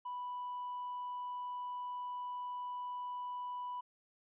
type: tone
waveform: triangle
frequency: 987.8 Hz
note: B5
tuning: in tune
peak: -36 dBFS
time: 0.05-3.81 s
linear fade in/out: 10 ms
effects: tanh soft clip ceiling -35 dBFS + resampled to 8000 Hz